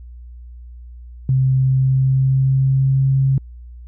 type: tone with pitch glide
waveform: sine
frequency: 131.5 to 134.73 Hz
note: C3 to C#3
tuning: +9 to -49 cents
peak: -12 dBFS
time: 1.29-3.38 s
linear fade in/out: 2 ms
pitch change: +42 cents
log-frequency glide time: 1.58-3.04 s
effects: added 60 Hz sine -34 dBFS peak until 3.87 s